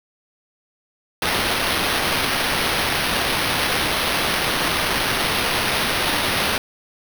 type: noise with sample-and-hold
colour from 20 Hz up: violet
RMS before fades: -21 dBFS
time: 1.22-6.58 s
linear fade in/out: 2 ms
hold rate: 7350 Hz
effects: none